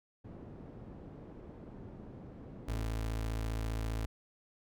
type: low-pass noise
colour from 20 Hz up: white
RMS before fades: -49 dBFS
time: 0.24-2.83 s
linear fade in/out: 10 ms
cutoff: 300 Hz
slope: 12 dB/octave
type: tone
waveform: 30% pulse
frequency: 55 Hz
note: A1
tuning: in tune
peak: -31 dBFS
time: 2.68-4.06 s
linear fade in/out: 5 ms
effects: none